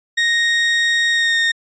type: tone with pitch glide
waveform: 30% pulse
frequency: 1864.7 to 1843.3 Hz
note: A#6 to A#6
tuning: 0 to -20 cents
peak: -11 dBFS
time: 0.17-1.52 s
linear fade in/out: 10 ms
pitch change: -20 cents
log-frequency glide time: 1.11-1.36 s
effects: resampled to 16000 Hz